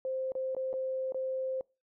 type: tone with dropouts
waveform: sine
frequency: 523.3 Hz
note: C5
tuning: in tune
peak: -31 dBFS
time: 0.05-1.61 s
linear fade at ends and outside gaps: 1 ms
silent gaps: 0.32-0.352 / 0.549-0.566 / 0.73-0.738 / 1.122-1.145 s
effects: noise-tail reverb RT60 0.3 s tail -26 dB re dry